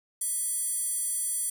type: tone with high-pass filter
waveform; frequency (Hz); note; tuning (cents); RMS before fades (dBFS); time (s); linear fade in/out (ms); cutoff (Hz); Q
square; 659.3; E5; 0; -30; 0.21-1.5; 5; 9600; 5.3
effects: none